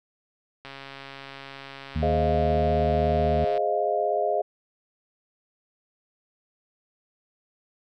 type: click train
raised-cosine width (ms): 0.3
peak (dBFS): -24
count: 402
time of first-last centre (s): 0.65-3.577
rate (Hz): 137
type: harmonic tone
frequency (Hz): 77.78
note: D#2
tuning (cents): 0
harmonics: 1 / 2 / 3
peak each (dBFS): -26 / -29 / -31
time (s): 1.95-3.45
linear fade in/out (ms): 10
type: chord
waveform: sine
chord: F minor seventh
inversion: first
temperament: equal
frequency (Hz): 415.3 / 523.3 / 622.3 / 698.5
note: Ab4 / C5 / Eb5 / F5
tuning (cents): 0 / 0 / 0 / 0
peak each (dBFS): -28 / -31 / -26 / -26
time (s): 2.02-4.42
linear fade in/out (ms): 10
effects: none